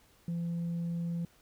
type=tone with tanh clipping; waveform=sine; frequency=170 Hz; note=F3; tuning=46 cents flat; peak=-32 dBFS; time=0.28-1.25 s; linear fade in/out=2 ms; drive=1 dB; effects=pink hiss -64 dBFS RMS until 1.41 s